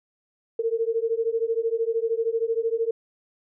sine beating tone pair, 449.6 / 462.6 Hz, A4 / A#4, +37 / -13 cents, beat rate 13 Hz, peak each -25 dBFS, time 0.59-2.91 s, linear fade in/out 5 ms, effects none

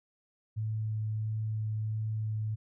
sine tone with vibrato, 108.7 Hz, A2, 21 cents flat, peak -30 dBFS, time 0.56-2.56 s, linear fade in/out 20 ms, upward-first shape sine, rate 1.5 Hz, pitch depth 8 cents each way, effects none

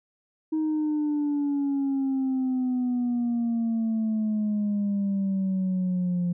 sine exponential sweep, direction down, 315.1 to 174.61 Hz, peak -21 dBFS, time 0.52-6.33 s, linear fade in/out 10 ms, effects tanh soft clip ceiling -21 dBFS

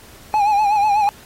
triangle tone with vibrato, 830.6 Hz, G#5, in tune, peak -11 dBFS, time 0.34-1.09 s, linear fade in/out 0 ms, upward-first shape sine, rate 8.1 Hz, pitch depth 69 cents each way, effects pink hiss -44 dBFS RMS until 1.25 s + AAC 48 kbps

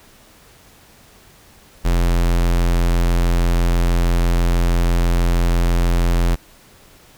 square tone, 43.08 Hz, F1, 23 cents flat, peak -14 dBFS, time 1.84-6.36 s, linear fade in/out 20 ms, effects pink hiss -48 dBFS RMS until 7.17 s

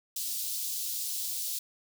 white high-pass noise, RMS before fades -34 dBFS, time 0.16-1.59 s, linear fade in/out 5 ms, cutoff 3700 Hz, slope 24 dB/octave, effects none

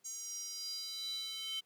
square tone with high-pass filter sweep, 440 Hz, A4, in tune, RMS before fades -42 dBFS, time 0.04-1.61 s, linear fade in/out 20 ms, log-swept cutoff 6700 to 3100 Hz, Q 8.1, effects pink hiss -75 dBFS RMS until 1.65 s + high-pass 200 Hz 12 dB/octave

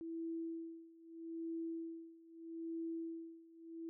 sine tone with tremolo, 329.6 Hz, E4, in tune, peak -39 dBFS, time 0.01-3.89 s, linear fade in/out 0 ms, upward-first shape sine, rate 0.79 Hz, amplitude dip 90%, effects none

